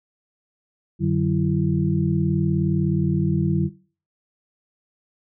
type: tone cluster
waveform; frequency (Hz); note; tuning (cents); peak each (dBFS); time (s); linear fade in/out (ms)
sine; 91.7 / 148.7 / 188 / 334.6; F#2 / D3 / F#3 / E4; -15 / +22 / +28 / +26; -27 / -21 / -22 / -26; 0.99-3.7; 50
effects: noise-tail reverb RT60 0.4 s tail -19 dB re dry